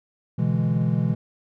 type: chord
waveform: triangle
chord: E dominant seventh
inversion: second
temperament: equal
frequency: 123.47 / 146.83 / 164.81 / 207.7 Hz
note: B2 / D3 / E3 / G#3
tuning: 0 / 0 / 0 / 0 cents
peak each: -22 / -26 / -21 / -25 dBFS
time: 0.38-1.15 s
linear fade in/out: 10 ms
effects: none